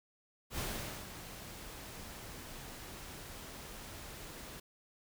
pink noise with ADSR envelope, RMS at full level -38 dBFS, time 0.5-4.6 s, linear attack 82 ms, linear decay 470 ms, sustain -10 dB, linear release 7 ms, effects none

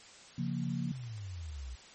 sine chord, Bb minor, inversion first, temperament equal, 138.59 / 174.61 / 233.1 Hz, Db3 / F3 / Bb3, 0 / 0 / 0 cents, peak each -36 / -36 / -37 dBFS, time 0.38-0.92 s, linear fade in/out 5 ms
sine exponential sweep, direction down, 140 to 59.3 Hz, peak -39 dBFS, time 0.89-1.76 s, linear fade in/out 20 ms
clicks, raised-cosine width 0.2 ms, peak -39 dBFS, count 3, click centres 0.95 / 1.037 / 1.179 s
effects white hiss -54 dBFS RMS until 1.94 s + MP3 32 kbps

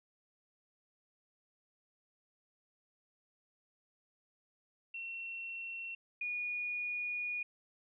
sine tone pair in turn, 2717 / 2450 Hz, F7 / D#7, -48 / -27 cents, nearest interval major second, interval 179 cents, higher first, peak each -40 / -35 dBFS, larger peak second, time 4.94-5.95 / 6.21-7.43 s, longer second, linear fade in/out 5 ms, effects none

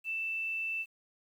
sine tone, 2656 Hz, E7, 12 cents sharp, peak -32 dBFS, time 0.04-0.86 s, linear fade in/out 50 ms, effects 10-bit

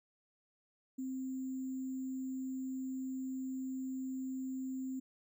sine tone with sample-and-hold, 261.6 Hz, C4, in tune, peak -37 dBFS, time 0.98-5 s, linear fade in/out 10 ms, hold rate 7350 Hz, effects none

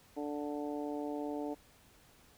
harmonic tone, 146.83 Hz, D3, in tune, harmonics 2 / 3 / 4 / 5 / 6, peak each -38 / -42 / -44 / -46 / -48 dBFS, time 0.16-1.55 s, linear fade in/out 20 ms, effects pink hiss -63 dBFS RMS until 2.37 s

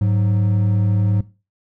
triangle tone pair together, 104.02 / 185 Hz, G#2 / F#3, +3 / 0 cents, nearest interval minor seventh, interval 997 cents, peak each -13 / -21 dBFS, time 0.01-1.21 s, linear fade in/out 5 ms, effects noise-tail reverb RT60 0.3 s tail -18 dB re dry

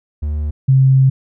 triangle / sine tone pair in turn, 74.7 / 133.1 Hz, D2 / C3, +30 / +30 cents, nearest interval minor seventh, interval 1000 cents, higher second, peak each -15 / -7 dBFS, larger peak second, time 0.22-0.51 / 0.68-1.1 s, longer second, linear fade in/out 10 ms, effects none

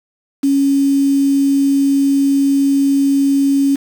sine tone with quantisation, 277.2 Hz, C#4, in tune, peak -10 dBFS, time 0.43-3.76 s, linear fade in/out 10 ms, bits 5, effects none

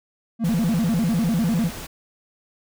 triangle tone with vibrato, 196 Hz, G3, in tune, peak -16 dBFS, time 0.39-1.71 s, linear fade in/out 50 ms, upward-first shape square, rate 10 Hz, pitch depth 270 cents each way
pink noise, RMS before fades -35 dBFS, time 0.44-1.87 s, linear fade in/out 10 ms
effects none

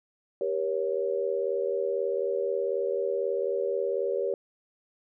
sine chord, G diminished, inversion none, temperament equal with one note detuned, 392 / 476 / 554.4 Hz, G4 / Bb4 / Db5, 0 / +36 / 0 cents, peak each -30 dBFS, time 0.41-4.34 s, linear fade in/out 2 ms, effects none

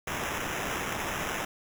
white noise with sample-and-hold, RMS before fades -33 dBFS, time 0.07-1.45 s, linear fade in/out 5 ms, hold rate 4410 Hz, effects none

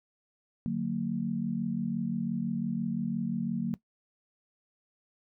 sine chord, D augmented, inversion none, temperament just, 146.83 / 183.54 / 229.4 Hz, D3 / F#3 / A#3, 0 / -14 / -28 cents, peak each -37 / -32 / -31 dBFS, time 0.66-3.74 s, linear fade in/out 0 ms, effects noise-tail reverb RT60 0.1 s tail -18 dB re dry

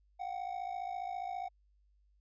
triangle ring-modulated tone, 744 Hz, F#5, 9 cents sharp, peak -32 dBFS, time 0.19-1.49 s, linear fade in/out 20 ms, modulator 27.4 Hz, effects added 50 Hz sine -66 dBFS peak until 2.2 s + resampled to 16000 Hz

